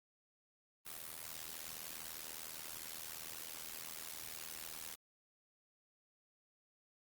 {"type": "noise with amplitude modulation", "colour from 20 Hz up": "white", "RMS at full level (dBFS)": -44, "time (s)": [0.85, 4.96], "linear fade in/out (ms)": 20, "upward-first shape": "sine", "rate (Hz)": 79.8, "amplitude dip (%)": 85, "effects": ["Opus 32 kbps"]}